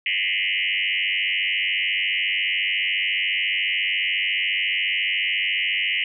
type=tone with frequency modulation; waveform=sine; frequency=2489 Hz; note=D#7; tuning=in tune; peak=-20 dBFS; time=0.06-6.04 s; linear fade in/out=2 ms; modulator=94.2 Hz; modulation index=5.6; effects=none